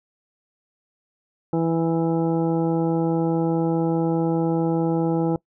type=harmonic tone; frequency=164.81 Hz; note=E3; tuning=in tune; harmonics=1 / 2 / 3 / 4 / 5 / 6 / 8; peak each=-23 / -22 / -26 / -36 / -30 / -44 / -42 dBFS; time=1.53-5.36 s; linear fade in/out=2 ms; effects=noise-tail reverb RT60 0.1 s tail -22 dB re dry